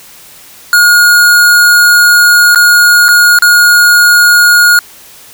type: tone with dropouts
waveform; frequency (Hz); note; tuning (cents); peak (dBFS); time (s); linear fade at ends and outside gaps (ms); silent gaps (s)
square; 1435; F6; +47; -3; 0.73-4.79; 1; 2.548-2.558 / 3.083-3.088 / 3.388-3.422
effects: white hiss -35 dBFS RMS until 5.33 s